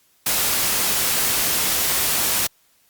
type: noise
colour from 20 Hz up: white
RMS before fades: -20 dBFS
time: 0.26-2.47 s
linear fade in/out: 5 ms
effects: white hiss -60 dBFS RMS until 2.89 s + Opus 48 kbps